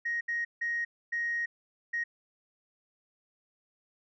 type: tone bursts at uneven times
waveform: sine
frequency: 1876 Hz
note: A#6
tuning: 11 cents sharp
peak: -28 dBFS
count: 5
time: 0.05-0.21 / 0.28-0.45 / 0.61-0.85 / 1.12-1.46 / 1.93-2.04 s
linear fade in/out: 10 ms
effects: tanh soft clip ceiling -24 dBFS